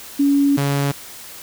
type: tone pair in turn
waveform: sine / sawtooth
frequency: 281.8 / 140.9 Hz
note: C#4 / C#3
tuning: +29 / +29 cents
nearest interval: octave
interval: 1200 cents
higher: first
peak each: -12 / -13 dBFS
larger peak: first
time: 0.19-0.57 / 0.57-0.92 s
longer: first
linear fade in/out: 10 ms
effects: white hiss -37 dBFS RMS until 1.42 s